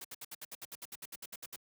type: noise bursts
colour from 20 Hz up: white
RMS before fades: -45 dBFS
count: 16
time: 0.01-1.561 s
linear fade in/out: 5 ms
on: 36 ms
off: 65 ms
effects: high-pass 100 Hz 12 dB/octave